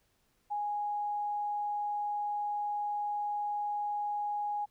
sine tone, 828 Hz, G#5, 5 cents flat, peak -31 dBFS, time 0.5-4.66 s, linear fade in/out 20 ms, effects pink hiss -73 dBFS RMS until 4.7 s

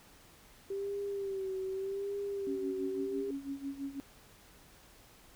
sine tone with vibrato, 390.6 Hz, G4, 6 cents flat, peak -34 dBFS, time 0.7-3.31 s, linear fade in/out 5 ms, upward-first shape sine, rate 0.84 Hz, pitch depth 52 cents each way
sine tone with tremolo, 276.6 Hz, C#4, 4 cents flat, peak -34 dBFS, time 2.47-4 s, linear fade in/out 0 ms, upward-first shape sine, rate 6 Hz, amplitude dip 80%
effects pink hiss -59 dBFS RMS until 5.35 s

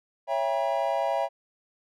triangle chord, C# diminished seventh, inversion none, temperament just, 554.4 / 665.2 / 798.3 / 957.9 Hz, C#5 / E5 / G5 / Bb5, 0 / +16 / +31 / +47 cents, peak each -28 / -26 / -28 / -30 dBFS, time 0.27-1.29 s, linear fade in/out 50 ms, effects none

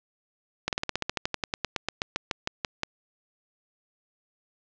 slowing click train, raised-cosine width 0.2 ms, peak -9 dBFS, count 22, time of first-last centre 0.68-2.834 s, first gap 48 ms, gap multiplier 1.07, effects low-pass 6000 Hz 12 dB/octave

